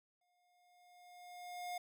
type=tone with exponential growth; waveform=square; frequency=713 Hz; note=F5; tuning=36 cents sharp; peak=-40 dBFS; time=0.21-1.78 s; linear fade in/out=5 ms; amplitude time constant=340 ms; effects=none